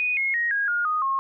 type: tone with pitch steps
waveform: sine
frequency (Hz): 2481 / 2160 / 1880.2 / 1636.8 / 1425 / 1240.5 / 1079.9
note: D#7 / C#7 / A#6 / G#6 / F6 / D#6 / C#6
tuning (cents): -6 / -45 / +14 / -26 / +34 / -6 / -46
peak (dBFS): -21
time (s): 0-1.19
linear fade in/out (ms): 0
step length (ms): 170
effects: none